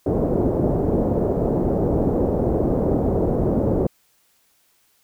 white low-pass noise, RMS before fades -20 dBFS, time 0.06-3.87 s, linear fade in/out 5 ms, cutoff 530 Hz, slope 24 dB/octave, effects white hiss -62 dBFS RMS until 5.03 s

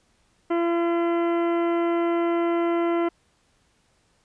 harmonic tone, 340 Hz, F4, 46 cents flat, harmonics 1 / 2 / 3 / 4 / 5 / 6 / 7 / 8 / 9, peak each -21 / -28 / -33 / -34 / -46 / -39 / -48 / -50 / -48 dBFS, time 0.5-3.09 s, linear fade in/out 10 ms, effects pink hiss -65 dBFS RMS until 4.24 s + resampled to 22050 Hz

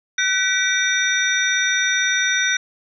sine tone cluster, 1511 / 1947 / 2308 / 3655 / 5850 Hz, F#6 / B6 / D7 / A#7 / F#8, +36 / -25 / -31 / -35 / -21 cents, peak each -20 / -24 / -26 / -23 / -25 dBFS, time 0.18-2.57 s, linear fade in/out 5 ms, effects none

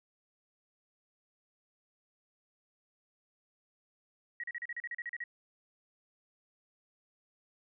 sine tone bursts, 1904 Hz, A#6, 36 cents sharp, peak -36 dBFS, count 12, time 4.4-5.239 s, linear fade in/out 2 ms, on 36 ms, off 37 ms, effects none

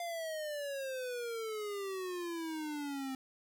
square exponential sweep, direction down, 698.5 to 261.6 Hz, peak -38 dBFS, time 0-3.15 s, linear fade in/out 2 ms, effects none

